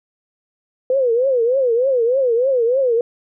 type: tone with vibrato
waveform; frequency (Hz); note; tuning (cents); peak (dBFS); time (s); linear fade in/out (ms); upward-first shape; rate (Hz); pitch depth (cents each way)
sine; 499.3; B4; +19; -13; 0.9-3.01; 2; triangle; 3.3; 190
effects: none